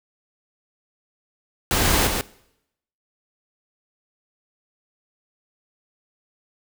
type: noise with echo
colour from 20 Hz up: pink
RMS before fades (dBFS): -20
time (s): 1.71-2.07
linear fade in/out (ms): 0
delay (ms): 140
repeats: 1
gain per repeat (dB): -4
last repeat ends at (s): 2.21
effects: noise-tail reverb RT60 0.8 s tail -21 dB re dry